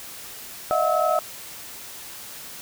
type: tone cluster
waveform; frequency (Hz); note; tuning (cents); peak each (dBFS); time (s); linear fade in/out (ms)
sine; 613 / 655 / 725 / 1293; D#5 / E5 / F#5 / E6; -26 / -11 / -35 / -34; -24; 0.71-1.19; 0
effects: white hiss -39 dBFS RMS until 2.61 s